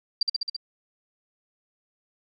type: tone with echo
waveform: sine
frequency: 4714 Hz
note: D8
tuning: 6 cents sharp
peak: -18 dBFS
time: 0.21-0.23 s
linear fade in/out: 5 ms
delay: 67 ms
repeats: 5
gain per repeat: -2 dB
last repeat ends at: 0.565 s
effects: none